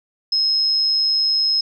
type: tone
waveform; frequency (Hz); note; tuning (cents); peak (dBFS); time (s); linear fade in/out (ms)
sine; 5150; E8; -41; -15; 0.32-1.61; 5
effects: none